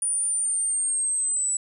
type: exponential sweep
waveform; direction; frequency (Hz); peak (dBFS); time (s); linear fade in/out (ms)
sine; down; 9500 to 7880; -22; 0.02-1.57; 2
effects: none